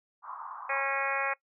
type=band-pass noise; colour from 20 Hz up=pink; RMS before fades=-42 dBFS; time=0.22-0.84 s; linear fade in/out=50 ms; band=910 to 1200 Hz; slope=48 dB/octave
type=harmonic tone; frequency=273.7 Hz; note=C#4; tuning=22 cents flat; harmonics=2 / 3 / 4 / 5 / 6 / 7 / 8 / 9; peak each=-36 / -36 / -36 / -36 / -36 / -36 / -36 / -36 dBFS; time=0.69-1.34 s; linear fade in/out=10 ms
effects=noise-tail reverb RT60 0.1 s tail -22 dB re dry